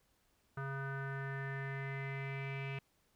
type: tone with low-pass filter sweep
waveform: square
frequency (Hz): 136.7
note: C#3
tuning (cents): -24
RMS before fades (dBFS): -41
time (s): 0.57-2.79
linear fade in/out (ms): 5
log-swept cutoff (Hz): 1400 to 2500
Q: 6.5
effects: pink hiss -75 dBFS RMS until 3.15 s